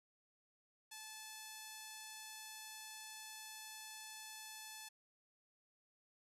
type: tone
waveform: 5% pulse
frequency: 869 Hz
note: A5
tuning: 22 cents flat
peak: -38 dBFS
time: 0.91-4.89 s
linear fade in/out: 10 ms
effects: resampled to 32000 Hz